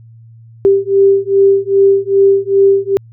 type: beating tone pair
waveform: sine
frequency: 392 / 394.5 Hz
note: G4 / G4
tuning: 0 / +11 cents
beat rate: 2.5 Hz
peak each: -10 dBFS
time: 0.65-2.97 s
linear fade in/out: 0 ms
effects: added 114 Hz sine -36 dBFS peak until 3.12 s